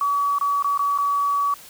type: tone with dropouts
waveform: sine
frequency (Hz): 1138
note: C#6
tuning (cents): +45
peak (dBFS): -18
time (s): 0.01-1.54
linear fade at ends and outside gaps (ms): 2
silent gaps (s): 0.385-0.411 / 0.625-0.644 / 0.776-0.792 / 0.977-0.985
effects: white hiss -44 dBFS RMS until 1.69 s